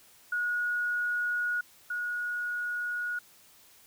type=tone pair in turn; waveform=sine; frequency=1451 / 1451 Hz; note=F#6 / F#6; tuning=-34 / -34 cents; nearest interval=unison; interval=0 cents; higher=neither; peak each=-27 / -30 dBFS; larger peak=first; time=0.32-1.61 / 1.9-3.19 s; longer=neither; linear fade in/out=5 ms; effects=white hiss -58 dBFS RMS until 3.86 s